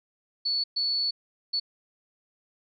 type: tone bursts at uneven times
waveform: sine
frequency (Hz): 4435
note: C#8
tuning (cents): 0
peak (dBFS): -24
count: 3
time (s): 0.45-0.64 / 0.76-1.11 / 1.53-1.6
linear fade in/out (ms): 10
effects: none